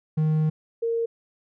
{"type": "tone pair in turn", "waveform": ["triangle", "sine"], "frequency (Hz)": [155.56, 461.1], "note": ["D#3", "A#4"], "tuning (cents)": [0, -19], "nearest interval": "octave + perfect fifth", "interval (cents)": 1881, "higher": "second", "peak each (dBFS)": [-17, -22], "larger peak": "first", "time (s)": [[0.17, 0.5], [0.82, 1.06]], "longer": "first", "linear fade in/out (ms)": 10, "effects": []}